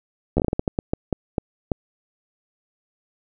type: slowing click train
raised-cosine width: 2 ms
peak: -7 dBFS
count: 14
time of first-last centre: 0.37-1.718 s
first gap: 12 ms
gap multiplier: 1.32
effects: none